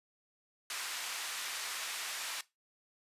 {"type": "band-pass noise", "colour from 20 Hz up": "pink", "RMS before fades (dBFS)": -40, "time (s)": [0.7, 2.41], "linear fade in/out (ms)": 2, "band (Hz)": [1400, 11000], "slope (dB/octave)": 12, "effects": ["noise-tail reverb RT60 0.2 s tail -18 dB re dry", "resampled to 32000 Hz"]}